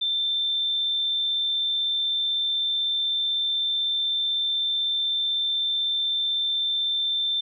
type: tone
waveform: sine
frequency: 3562 Hz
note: A7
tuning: 21 cents sharp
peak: -22 dBFS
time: 0.01-7.41 s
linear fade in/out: 10 ms
effects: none